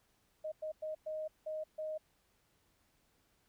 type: tone bursts at uneven times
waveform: sine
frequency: 622.3 Hz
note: D#5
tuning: in tune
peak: -37 dBFS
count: 6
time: 0.44-0.52 / 0.62-0.72 / 0.82-0.95 / 1.06-1.28 / 1.46-1.64 / 1.78-1.98 s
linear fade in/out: 10 ms
effects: pink hiss -74 dBFS RMS until 3.48 s

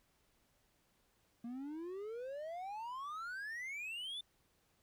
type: exponential sweep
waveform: triangle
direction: up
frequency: 229.8 to 3590 Hz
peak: -40 dBFS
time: 1.44-4.21 s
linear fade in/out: 5 ms
effects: pink hiss -75 dBFS RMS until 4.82 s

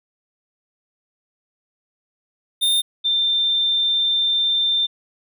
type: tone pair in turn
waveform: square / sine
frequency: 3624 / 3582 Hz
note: A#7 / A7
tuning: -50 / +30 cents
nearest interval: unison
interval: 20 cents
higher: first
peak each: -16 dBFS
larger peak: neither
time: 2.61-2.82 / 3.04-4.87 s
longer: second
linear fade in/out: 20 ms
effects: none

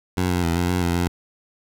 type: tone with pitch steps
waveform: 15% pulse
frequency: 91 / 88.8 / 83.8 / 87.9 / 90.2 / 86.2 / 87.5 Hz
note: F#2 / F2 / E2 / F2 / F#2 / F2 / F2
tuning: -28 / +29 / +29 / +12 / -44 / -22 / +4 cents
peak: -13 dBFS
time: 0.17-1.08 s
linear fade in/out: 5 ms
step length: 130 ms
effects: none

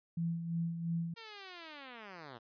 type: tone with tremolo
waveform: sine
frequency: 167.6 Hz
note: E3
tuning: 29 cents sharp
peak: -31 dBFS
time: 0.17-1.14 s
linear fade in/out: 5 ms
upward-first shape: sine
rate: 2.9 Hz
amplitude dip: 55%
type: linear sweep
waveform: 5% pulse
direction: down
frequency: 466.2 to 110 Hz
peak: -36 dBFS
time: 1.16-2.39 s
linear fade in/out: 20 ms
effects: resampled to 11025 Hz

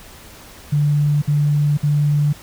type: tone bursts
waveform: sine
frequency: 146.83 Hz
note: D3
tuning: in tune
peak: -13 dBFS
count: 3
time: 0.72-2.33 s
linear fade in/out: 10 ms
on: 500 ms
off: 55 ms
effects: pink hiss -41 dBFS RMS until 2.42 s

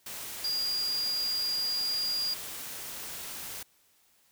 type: tone in noise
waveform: sine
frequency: 4823 Hz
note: D8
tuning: 45 cents sharp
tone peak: -28 dBFS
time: 0.44-2.34 s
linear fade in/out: 5 ms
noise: white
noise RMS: -40 dBFS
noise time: 0.06-3.63 s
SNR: +9 dB
effects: white hiss -66 dBFS RMS until 4.31 s

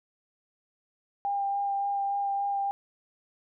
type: tone with vibrato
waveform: sine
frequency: 799 Hz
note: G5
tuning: 33 cents sharp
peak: -26 dBFS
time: 1.25-2.71 s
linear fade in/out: 0 ms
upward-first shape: sine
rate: 3.5 Hz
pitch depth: 12 cents each way
effects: none

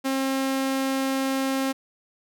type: tone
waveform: sawtooth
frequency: 267.8 Hz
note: C4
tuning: 40 cents sharp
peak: -19 dBFS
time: 0.04-1.73 s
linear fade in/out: 20 ms
effects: none

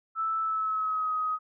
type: tone with pitch glide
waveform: sine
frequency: 1317 to 1259 Hz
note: E6 to D#6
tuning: -2 to +20 cents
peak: -26 dBFS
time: 0.15-1.39 s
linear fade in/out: 50 ms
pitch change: -78 cents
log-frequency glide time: 0.41-1.13 s
effects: none

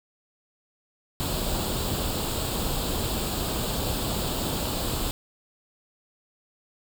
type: noise with comb filter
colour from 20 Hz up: pink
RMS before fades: -28 dBFS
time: 1.2-5.11 s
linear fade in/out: 0 ms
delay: 0.25 ms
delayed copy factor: +0.65
effects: none

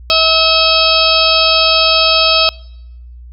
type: harmonic tone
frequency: 645 Hz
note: E5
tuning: 38 cents flat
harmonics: 1 / 2 / 4 / 5 / 6 / 7 / 8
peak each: -16 / -16 / -16 / -16 / -16 / -16 / -16 dBFS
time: 0.1-2.49 s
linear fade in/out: 0 ms
effects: noise-tail reverb RT60 0.9 s tail -26 dB re dry + added 60 Hz sine -31 dBFS peak until 3.32 s

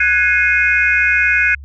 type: chord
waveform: sine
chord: Ab dominant seventh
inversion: third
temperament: equal with one note detuned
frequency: 1480 / 1661.2 / 2147 / 2489 Hz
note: Gb6 / Ab6 / C7 / Eb7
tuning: 0 / 0 / +44 / 0 cents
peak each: -16 dBFS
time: 0-1.55 s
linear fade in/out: 5 ms
effects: tanh soft clip ceiling 0 dBFS + added 70 Hz sine -31 dBFS peak until 1.64 s

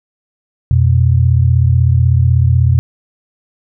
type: tone pair together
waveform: sine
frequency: 87.31 / 123.47 Hz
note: F2 / B2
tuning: 0 / 0 cents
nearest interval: tritone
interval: 600 cents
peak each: -10 dBFS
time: 0.71-2.79 s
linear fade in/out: 0 ms
effects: none

